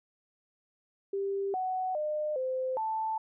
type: tone with pitch steps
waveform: sine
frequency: 394.5 / 745 / 606 / 517 / 881 Hz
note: G4 / F#5 / D#5 / C5 / A5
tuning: +11 / +12 / -46 / -21 / +2 cents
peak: -29 dBFS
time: 1.13-3.18 s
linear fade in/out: 5 ms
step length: 410 ms
effects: none